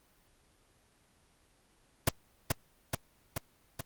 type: noise with echo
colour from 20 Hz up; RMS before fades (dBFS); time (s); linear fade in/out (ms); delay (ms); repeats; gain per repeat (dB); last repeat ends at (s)
pink; -24; 2.07-2.09; 5; 430; 4; -3; 3.81
effects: pink hiss -67 dBFS RMS until 3.85 s + Opus 24 kbps